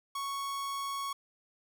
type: tone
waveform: 45% pulse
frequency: 1108.7 Hz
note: C#6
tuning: in tune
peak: -34 dBFS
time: 0.15-1.13 s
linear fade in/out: 5 ms
effects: none